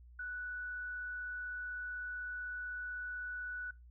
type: tone with frequency modulation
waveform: sine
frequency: 1480 Hz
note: F#6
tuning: in tune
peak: -39 dBFS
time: 0.19-3.71 s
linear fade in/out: 5 ms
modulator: 35.9 Hz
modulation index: 0.26
effects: noise-tail reverb RT60 0.2 s tail -21 dB re dry + added 60 Hz sine -54 dBFS peak until 3.9 s